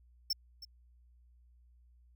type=tone with echo; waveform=square; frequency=5390 Hz; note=E8; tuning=38 cents sharp; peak=-30 dBFS; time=0.3-0.33 s; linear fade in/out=5 ms; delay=320 ms; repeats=1; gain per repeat=-15 dB; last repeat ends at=0.65 s; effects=added 60 Hz sine -60 dBFS peak until 2.15 s